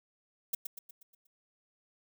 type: noise with echo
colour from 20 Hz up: violet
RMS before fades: -32 dBFS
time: 0.53-0.55 s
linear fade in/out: 5 ms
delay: 120 ms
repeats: 6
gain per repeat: -6 dB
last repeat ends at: 1.27 s
effects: none